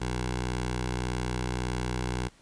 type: tone with notch filter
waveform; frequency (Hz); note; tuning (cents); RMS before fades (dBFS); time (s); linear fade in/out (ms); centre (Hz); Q
10% pulse; 61.74; B1; 0; -31; 0-2.29; 20; 240; 1.9
effects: pink hiss -59 dBFS RMS until 2.41 s + resampled to 22050 Hz